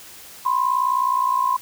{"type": "tone pair together", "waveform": "sine", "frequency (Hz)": [1000, 1059.5], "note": ["B5", "C6"], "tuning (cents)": [21, 21], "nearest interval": "minor second", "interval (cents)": 100, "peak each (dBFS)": -20, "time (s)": [0.45, 1.57], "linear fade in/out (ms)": 10, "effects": ["white hiss -42 dBFS RMS until 1.61 s"]}